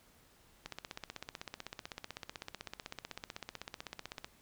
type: click train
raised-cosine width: 0.2 ms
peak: -24 dBFS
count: 58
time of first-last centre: 0.66-4.245 s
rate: 15.9 Hz
effects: pink hiss -65 dBFS RMS until 4.41 s